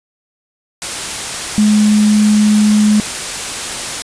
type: tone in noise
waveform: sine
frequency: 211 Hz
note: G#3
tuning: 28 cents sharp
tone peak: -7 dBFS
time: 1.58-3 s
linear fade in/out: 0 ms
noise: white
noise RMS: -21 dBFS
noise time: 0.82-4.02 s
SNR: +11 dB
effects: resampled to 22050 Hz